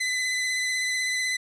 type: tone with vibrato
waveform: sawtooth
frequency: 2015 Hz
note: B6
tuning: 34 cents sharp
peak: -21 dBFS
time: 0-1.37 s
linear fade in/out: 10 ms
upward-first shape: sine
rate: 16 Hz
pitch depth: 21 cents each way
effects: resampled to 22050 Hz